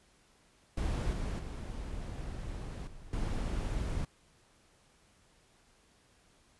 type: noise with level steps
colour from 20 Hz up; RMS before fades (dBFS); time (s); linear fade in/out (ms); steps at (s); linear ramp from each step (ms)
brown; -32 / -35 / -40 / -51 / -34; 0.77-4.05; 5; 1.13 / 1.39 / 2.87 / 3.13; 2
effects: pink hiss -66 dBFS RMS until 6.59 s + resampled to 24000 Hz